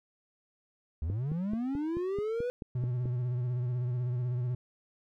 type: linear sweep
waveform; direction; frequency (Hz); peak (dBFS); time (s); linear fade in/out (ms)
triangle; up; 69.2 to 500; -28; 1.02-2.5; 0
type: click train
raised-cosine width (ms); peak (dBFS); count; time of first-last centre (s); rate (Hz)
3; -25; 10; 1.1-3.057; 4.6
type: tone with vibrato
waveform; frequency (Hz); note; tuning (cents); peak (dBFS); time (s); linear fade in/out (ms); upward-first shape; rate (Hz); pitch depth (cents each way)
triangle; 123.47; B2; 0; -27; 2.75-4.55; 5; sine; 16; 49
effects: none